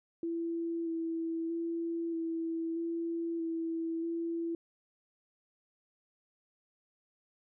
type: tone with vibrato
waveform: sine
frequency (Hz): 331.7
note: E4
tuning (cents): +11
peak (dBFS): -32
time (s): 0.23-4.55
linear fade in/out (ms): 2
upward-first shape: square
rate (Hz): 0.79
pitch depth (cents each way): 15
effects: none